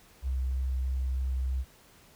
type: tone with vibrato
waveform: sine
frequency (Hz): 64.9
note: C2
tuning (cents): -13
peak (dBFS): -27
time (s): 0.22-1.65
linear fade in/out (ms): 50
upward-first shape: sine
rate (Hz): 3.2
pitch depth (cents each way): 9
effects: pink hiss -58 dBFS RMS until 2.15 s